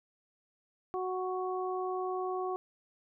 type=harmonic tone; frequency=370 Hz; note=F#4; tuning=in tune; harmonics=1 / 2 / 3; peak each=-34 / -37 / -39 dBFS; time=0.94-2.56 s; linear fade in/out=0 ms; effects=none